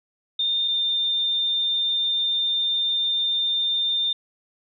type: tone pair in turn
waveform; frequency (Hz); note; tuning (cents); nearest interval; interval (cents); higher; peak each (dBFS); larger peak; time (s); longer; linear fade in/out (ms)
sine; 3626 / 3607; A#7 / A7; -49 / +42; unison; 9; first; -20; neither; 0.39-0.68 / 0.68-4.13; second; 5
effects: none